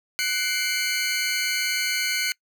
20% pulse tone cluster, 1493 / 2113 / 2304 Hz, F#6 / C7 / D7, +15 / +16 / -34 cents, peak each -23 / -21 / -24 dBFS, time 0.19-2.32 s, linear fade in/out 0 ms, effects noise-tail reverb RT60 0.1 s tail -25 dB re dry

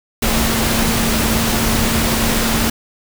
sine tone in noise, 226.2 Hz, A3, 48 cents sharp, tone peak -20 dBFS, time 0.22-2.7 s, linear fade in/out 5 ms, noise pink, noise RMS -17 dBFS, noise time 0.22-2.7 s, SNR -6 dB, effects none

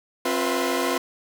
sawtooth tone cluster, 266.6 / 354.7 / 490.5 / 657 / 1042 Hz, C4 / F4 / B4 / E5 / C6, +33 / +27 / -12 / -6 / -7 cents, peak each -24 / -23 / -24 / -27 / -27 dBFS, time 0.25-0.98 s, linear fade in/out 5 ms, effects none

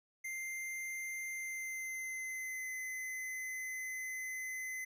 square tone with pitch glide, 2093 to 2039 Hz, C7 to C7, 0 to -45 cents, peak -40 dBFS, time 0.24-4.85 s, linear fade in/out 10 ms, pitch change -45 cents, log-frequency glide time 1.3-2.73 s, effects none

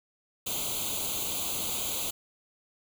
white noise with comb filter, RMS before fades -32 dBFS, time 0.46-2.11 s, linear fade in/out 10 ms, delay 0.28 ms, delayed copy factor +1, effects none

